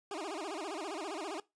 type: tone with vibrato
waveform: 20% pulse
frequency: 354.5 Hz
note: F4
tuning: 26 cents sharp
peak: -33 dBFS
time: 0.11-1.4 s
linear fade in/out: 2 ms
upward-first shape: sine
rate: 15 Hz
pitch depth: 280 cents each way
effects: noise-tail reverb RT60 0.2 s tail -20 dB re dry + resampled to 22050 Hz